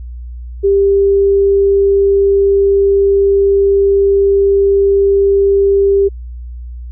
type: tone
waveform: sine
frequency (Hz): 396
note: G4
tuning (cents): +18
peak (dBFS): -7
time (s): 0.63-6.09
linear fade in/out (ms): 20
effects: added 60 Hz sine -24 dBFS peak until 6.91 s